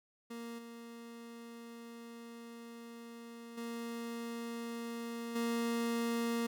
30% pulse tone with level steps, 233.1 Hz, A#3, in tune, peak -40 / -45 / -37 / -30 dBFS, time 0.3-6.47 s, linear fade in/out 10 ms, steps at 0.58 / 3.57 / 5.35 s, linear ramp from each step 10 ms, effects none

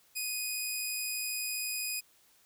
10% pulse tone, 2489 Hz, D#7, in tune, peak -24 dBFS, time 0.15-2.01 s, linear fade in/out 20 ms, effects white hiss -65 dBFS RMS until 2.45 s

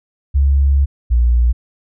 sine tone pair in turn, 69.3 / 59.59 Hz, C#2 / A#1, 0 / +39 cents, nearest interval minor third, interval 261 cents, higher first, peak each -9 dBFS, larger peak neither, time 0.34-0.86 / 1.1-1.53 s, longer first, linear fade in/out 20 ms, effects none

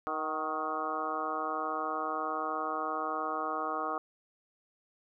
harmonic tone with a mistuned harmonic, 156.9 Hz, D#3, 15 cents sharp, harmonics 2 / 3 / 4 / 5 / 6 / 7 / 8 / 9, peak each -42 / -41 / -41 / -38 / -46 / -37 / -36 / -46 dBFS, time 0.07-3.98 s, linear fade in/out 0 ms, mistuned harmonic 5, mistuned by -44 cents, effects none

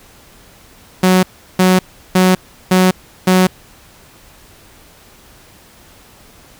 sawtooth tone bursts, 184.9 Hz, F#3, 1 cent flat, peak -4 dBFS, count 5, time 1.03-3.47 s, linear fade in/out 5 ms, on 200 ms, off 360 ms, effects pink hiss -44 dBFS RMS until 6.59 s

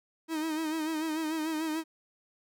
45% pulse tone with vibrato, 315.6 Hz, D#4, 25 cents sharp, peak -30 dBFS, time 0.28-1.84 s, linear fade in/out 50 ms, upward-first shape sine, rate 6.8 Hz, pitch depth 56 cents each way, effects none

